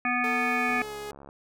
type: harmonic tone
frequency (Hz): 246.2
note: B3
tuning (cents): -5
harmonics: 1 / 3 / 5 / 7 / 9 / 10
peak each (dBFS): -31 / -31 / -31 / -31 / -31 / -31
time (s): 0.05-0.82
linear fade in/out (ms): 2
type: tone with pitch glide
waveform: sawtooth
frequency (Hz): 448.2 to 418.2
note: A4 to G#4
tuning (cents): +32 to +12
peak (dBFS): -31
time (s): 0.24-1.11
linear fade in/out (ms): 0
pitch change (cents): -120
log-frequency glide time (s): 0.54-0.96
type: click train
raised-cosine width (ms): 1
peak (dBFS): -32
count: 43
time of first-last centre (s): 0.69-1.289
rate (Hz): 70.1
effects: none